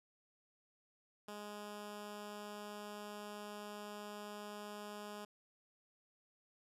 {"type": "tone", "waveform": "10% pulse", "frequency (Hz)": 207.7, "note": "G#3", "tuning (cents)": 0, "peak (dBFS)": -38, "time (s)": [1.28, 5.25], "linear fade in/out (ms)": 5, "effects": ["resampled to 32000 Hz"]}